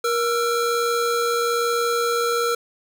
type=tone pair together; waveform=square; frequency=472.8 / 1337.3 Hz; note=A#4 / E6; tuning=+24 / +24 cents; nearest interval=octave + tritone; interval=1800 cents; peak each=-22 / -24 dBFS; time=0.04-2.55 s; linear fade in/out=5 ms; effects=none